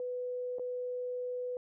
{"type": "tone with dropouts", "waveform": "sine", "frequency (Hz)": 496.7, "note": "B4", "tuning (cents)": 10, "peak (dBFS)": -34, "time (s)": [0, 1.57], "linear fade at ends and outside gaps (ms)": 1, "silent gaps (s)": [0.585, 0.595], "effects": []}